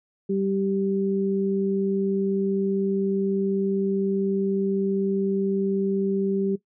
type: tone pair together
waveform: sine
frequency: 194.79 / 390.7 Hz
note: G3 / G4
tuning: -11 / -6 cents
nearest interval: octave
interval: 1205 cents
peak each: -24 dBFS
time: 0.29-6.56 s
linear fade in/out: 10 ms
effects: noise-tail reverb RT60 0.1 s tail -17 dB re dry